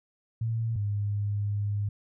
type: tone pair in turn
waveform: sine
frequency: 113.6 / 102.57 Hz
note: A#2 / G#2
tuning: -44 / -21 cents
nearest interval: major second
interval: 177 cents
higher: first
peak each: -26 dBFS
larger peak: neither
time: 0.41-0.76 / 0.76-1.89 s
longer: second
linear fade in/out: 5 ms
effects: none